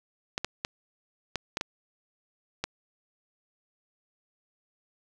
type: clicks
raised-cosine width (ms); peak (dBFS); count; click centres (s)
0.2; -12; 7; 0.379 / 0.446 / 0.649 / 1.357 / 1.571 / 1.611 / 2.64
effects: none